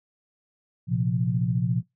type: chord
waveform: sine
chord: Bb suspended second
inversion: none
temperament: equal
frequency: 116.54 / 130.81 / 174.61 Hz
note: Bb2 / C3 / F3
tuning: 0 / 0 / 0 cents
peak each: -26 dBFS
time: 0.87-1.83 s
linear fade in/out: 50 ms
effects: noise-tail reverb RT60 0.2 s tail -23 dB re dry